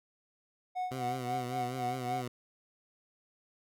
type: tone with tremolo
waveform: triangle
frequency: 734 Hz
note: F#5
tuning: 14 cents flat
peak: -29 dBFS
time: 0.75-2.23 s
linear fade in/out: 20 ms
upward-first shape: sine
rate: 3.8 Hz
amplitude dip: 85%
type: tone with vibrato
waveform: 15% pulse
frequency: 126.8 Hz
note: B2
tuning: 46 cents sharp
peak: -30 dBFS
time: 0.91-2.28 s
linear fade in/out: 5 ms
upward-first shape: triangle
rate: 5 Hz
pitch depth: 75 cents each way
effects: none